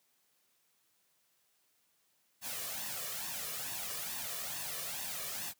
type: noise with flanger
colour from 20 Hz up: white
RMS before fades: -40 dBFS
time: 2.41-5.54 s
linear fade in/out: 50 ms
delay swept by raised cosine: 1.1 to 1.74 ms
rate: 2.3 Hz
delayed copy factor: +0.65
effects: white hiss -74 dBFS RMS until 5.59 s + high-pass 100 Hz 12 dB/octave